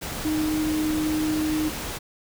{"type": "tone in noise", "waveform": "sine", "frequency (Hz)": 309.2, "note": "D#4", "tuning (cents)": -11, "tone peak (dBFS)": -22, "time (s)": [0.24, 1.7], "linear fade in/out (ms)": 20, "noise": "pink", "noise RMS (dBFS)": -32, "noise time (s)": [0.01, 1.99], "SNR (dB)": 7, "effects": []}